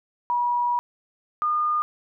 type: tone pair in turn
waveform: sine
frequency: 966 / 1217.1 Hz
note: B5 / D#6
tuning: -39 / -39 cents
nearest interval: major third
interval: 400 cents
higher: second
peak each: -20 dBFS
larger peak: neither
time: 0.3-0.79 / 1.42-1.82 s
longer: first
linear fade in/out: 0 ms
effects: none